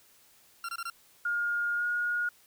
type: tone bursts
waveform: 40% pulse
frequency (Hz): 1374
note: F6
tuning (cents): -29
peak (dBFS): -33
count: 4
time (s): 0.64-0.9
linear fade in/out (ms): 2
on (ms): 47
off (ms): 24
type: tone with pitch glide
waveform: sine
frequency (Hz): 1420 to 1437.3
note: F6 to F6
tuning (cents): +28 to +49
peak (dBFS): -27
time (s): 1.25-2.29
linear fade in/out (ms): 5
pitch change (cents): +21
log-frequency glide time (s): 1.76-1.84
effects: white hiss -61 dBFS RMS until 2.46 s